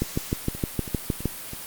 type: two click trains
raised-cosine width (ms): 3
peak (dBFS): -22 / -10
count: 4 / 9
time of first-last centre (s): 0.55-1.534 / 0.02-1.256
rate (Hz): 3.05 / 6.47
effects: white hiss -37 dBFS RMS until 1.66 s + Opus 48 kbps